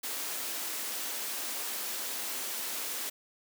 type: high-pass noise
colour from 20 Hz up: white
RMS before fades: -36 dBFS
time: 0.03-3.1 s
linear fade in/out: 10 ms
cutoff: 220 Hz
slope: 48 dB/octave
effects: none